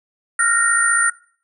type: tone cluster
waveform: sine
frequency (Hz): 1380 / 1435 / 1851 / 9140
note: F6 / F6 / A#6 / D9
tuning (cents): -21 / +47 / -13 / -48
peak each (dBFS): -19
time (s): 0.39-1.1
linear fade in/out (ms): 5
effects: noise-tail reverb RT60 0.5 s tail -22 dB re dry